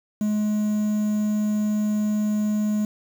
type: tone with quantisation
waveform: triangle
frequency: 211.2 Hz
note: G#3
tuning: 29 cents sharp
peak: -18 dBFS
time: 0.21-2.85 s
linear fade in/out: 2 ms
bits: 7
effects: none